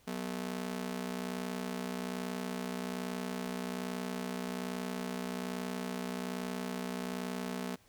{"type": "ring-modulated tone", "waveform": "sawtooth", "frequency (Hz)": 216.3, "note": "A3", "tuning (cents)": -29, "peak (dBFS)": -29, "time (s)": [0.07, 7.76], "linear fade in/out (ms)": 10, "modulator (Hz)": 30.6, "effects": ["pink hiss -65 dBFS RMS until 7.88 s"]}